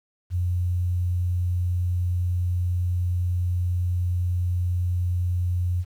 sine tone, 89 Hz, F2, 33 cents sharp, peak -21 dBFS, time 0.3-5.85 s, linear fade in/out 50 ms, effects 9-bit

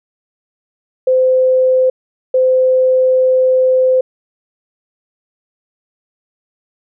sine tone bursts at uneven times, 515 Hz, C5, 28 cents flat, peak -8 dBFS, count 2, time 1.07-1.9 / 2.34-4.01 s, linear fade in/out 5 ms, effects none

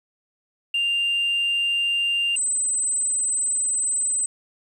sine tone pair in turn, 2793 / 8089 Hz, F7 / B8, -1 / +40 cents, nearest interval octave + tritone, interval 1841 cents, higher second, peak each -18 / -19 dBFS, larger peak first, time 0.74-2.36 / 2.36-4.26 s, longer second, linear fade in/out 5 ms, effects tanh soft clip ceiling -17 dBFS + 9-bit

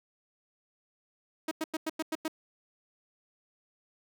sawtooth tone bursts, 316.7 Hz, D#4, 31 cents sharp, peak -26 dBFS, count 7, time 1.48-2.281 s, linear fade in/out 5 ms, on 33 ms, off 95 ms, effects none

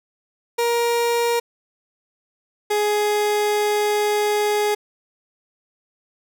30% pulse tone pair in turn, 471.3 / 417.6 Hz, A#4 / G#4, +19 / +10 cents, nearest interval major second, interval 209 cents, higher first, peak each -15 dBFS, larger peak neither, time 0.58-1.4 / 2.7-4.75 s, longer second, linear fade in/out 10 ms, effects none

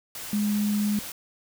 sine tone in noise, 207.8 Hz, G#3, 1 cent sharp, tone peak -22 dBFS, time 0.33-0.99 s, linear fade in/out 2 ms, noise white, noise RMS -37 dBFS, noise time 0.15-1.12 s, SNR +12 dB, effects none

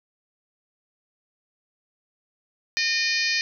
harmonic tone, 610 Hz, D#5, 34 cents flat, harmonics 3 / 4 / 5 / 6 / 7 / 8 / 9 / 10, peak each -27 / -26 / -36 / -36 / -29 / -28 / -33 / -36 dBFS, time 2.77-3.41 s, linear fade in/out 0 ms, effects none

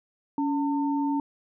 sine tone pair together, 282.1 / 902 Hz, C#4 / A5, +30 / +43 cents, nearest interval octave + minor sixth, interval 2013 cents, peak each -24 / -30 dBFS, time 0.38-1.2 s, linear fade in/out 2 ms, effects none

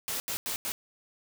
white noise bursts at uneven times, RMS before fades -33 dBFS, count 4, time 0.08-0.2 / 0.28-0.37 / 0.46-0.56 / 0.65-0.72 s, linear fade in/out 0 ms, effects none

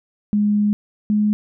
sine tone pair in turn, 207.7 / 210.1 Hz, G#3 / G#3, 0 / +20 cents, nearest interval unison, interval 20 cents, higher second, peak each -14 dBFS, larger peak neither, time 0.33-0.73 / 1.1-1.33 s, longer first, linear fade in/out 0 ms, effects none

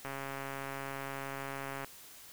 click train, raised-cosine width 0.5 ms, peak -25 dBFS, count 247, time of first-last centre 0.05-1.846 s, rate 137 Hz, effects white hiss -53 dBFS RMS until 2.32 s

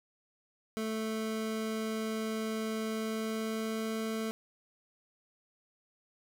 25% pulse tone with pitch glide, 220 to 221.5 Hz, A3 to A3, 0 to +12 cents, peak -29 dBFS, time 0.77-4.31 s, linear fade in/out 0 ms, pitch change +12 cents, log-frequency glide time 2.86-3.97 s, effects none

